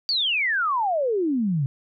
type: exponential sweep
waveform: sine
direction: down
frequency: 4699 to 130 Hz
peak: -20 dBFS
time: 0.09-1.66 s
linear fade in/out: 0 ms
effects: none